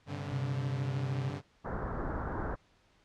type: chord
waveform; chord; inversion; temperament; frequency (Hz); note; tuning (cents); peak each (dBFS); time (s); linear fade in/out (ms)
sawtooth; G suspended fourth; none; equal with one note detuned; 98 / 130.81 / 144.06; G2 / C3 / D3; 0 / 0 / -33; -37 / -39 / -36; 0.06-1.42; 50
type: tone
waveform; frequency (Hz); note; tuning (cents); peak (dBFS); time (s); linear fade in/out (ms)
sine; 130.81; C3; 0; -34; 0.32-1.3; 0
type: low-pass noise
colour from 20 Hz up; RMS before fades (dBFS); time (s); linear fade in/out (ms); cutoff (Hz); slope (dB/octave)
pink; -36; 1.64-2.56; 20; 1600; 48
effects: pink hiss -67 dBFS RMS until 3.04 s + low-pass 5000 Hz 12 dB/octave